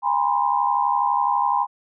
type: tone cluster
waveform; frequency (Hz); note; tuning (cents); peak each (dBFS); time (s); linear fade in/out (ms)
sine; 815 / 962 / 1034; G#5 / B5 / C6; -33 / -46 / -21; -22; 0.02-1.67; 50
effects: none